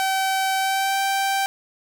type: tone with pitch glide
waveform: sawtooth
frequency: 768 to 781.4 Hz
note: G5 to G5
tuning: -36 to -6 cents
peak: -16 dBFS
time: 0-1.46 s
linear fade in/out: 0 ms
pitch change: +30 cents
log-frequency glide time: 0.57-1 s
effects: none